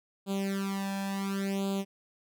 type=tone with flanger; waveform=sawtooth; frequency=196 Hz; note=G3; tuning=in tune; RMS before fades=-32 dBFS; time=0.26-1.85 s; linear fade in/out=50 ms; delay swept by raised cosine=0.26 to 1.2 ms; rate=0.7 Hz; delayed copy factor=+0.95; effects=none